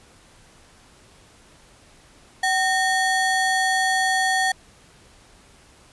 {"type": "ring-modulated tone", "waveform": "square", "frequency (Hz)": 1298, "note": "E6", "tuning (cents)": -27, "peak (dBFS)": -16, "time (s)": [2.43, 4.52], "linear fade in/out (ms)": 5, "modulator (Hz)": 539, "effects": ["pink hiss -52 dBFS RMS until 5.92 s", "resampled to 24000 Hz"]}